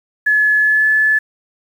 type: tone with pitch glide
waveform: sine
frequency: 1709 to 1728.9 Hz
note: G#6 to A6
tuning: +49 to -31 cents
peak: -10 dBFS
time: 0.26-1.19 s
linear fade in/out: 10 ms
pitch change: +20 cents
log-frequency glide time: 0.57-0.87 s
effects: 7-bit